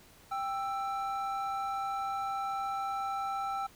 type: tone pair together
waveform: triangle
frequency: 788 / 1325.3 Hz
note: G5 / E6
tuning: +9 / +9 cents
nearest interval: major sixth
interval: 900 cents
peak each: -32 / -34 dBFS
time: 0.31-3.67 s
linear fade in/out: 10 ms
effects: pink hiss -58 dBFS RMS until 3.75 s